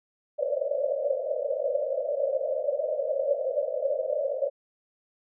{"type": "band-pass noise", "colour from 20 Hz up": "pink", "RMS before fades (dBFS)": -28, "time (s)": [0.38, 4.5], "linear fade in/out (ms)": 20, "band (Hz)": [520, 610], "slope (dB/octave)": 96, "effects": []}